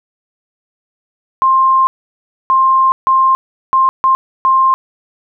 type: tone bursts at uneven times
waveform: sine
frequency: 1056 Hz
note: C6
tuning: 16 cents sharp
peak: -7 dBFS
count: 6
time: 1.42-1.87 / 2.5-2.92 / 3.07-3.35 / 3.73-3.89 / 4.04-4.15 / 4.45-4.74 s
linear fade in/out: 0 ms
effects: none